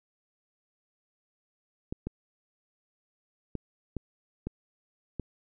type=clicks; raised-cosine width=3 ms; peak=-20 dBFS; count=6; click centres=1.925 / 2.07 / 3.553 / 3.967 / 4.47 / 5.197 s; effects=none